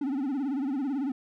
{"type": "tone with vibrato", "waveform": "triangle", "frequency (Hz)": 273.2, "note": "C#4", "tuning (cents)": -25, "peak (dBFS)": -25, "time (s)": [0.01, 1.12], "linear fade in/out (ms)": 5, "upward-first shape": "sine", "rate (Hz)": 18, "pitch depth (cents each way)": 140, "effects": []}